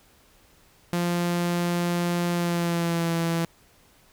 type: tone with pitch glide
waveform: sawtooth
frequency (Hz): 173.9 to 167.01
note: F3 to E3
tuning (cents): -7 to +23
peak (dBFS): -19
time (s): 0.93-3.45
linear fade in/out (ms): 0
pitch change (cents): -70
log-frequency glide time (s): 2.32-3.14
effects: pink hiss -58 dBFS RMS until 4.12 s